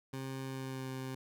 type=tone with pitch glide; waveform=20% pulse; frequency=133.3 to 131.24 Hz; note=C3 to C3; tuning=+33 to +6 cents; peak=-34 dBFS; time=0.13-1.15 s; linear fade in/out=5 ms; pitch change=-27 cents; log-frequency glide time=0.44-0.9 s; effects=none